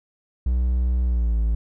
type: tone with pitch glide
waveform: triangle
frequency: 61.74 to 55.32 Hz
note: B1 to A1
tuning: 0 to +10 cents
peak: -16 dBFS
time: 0.46-1.55 s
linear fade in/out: 5 ms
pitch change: -190 cents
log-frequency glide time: 1.05-1.38 s
effects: none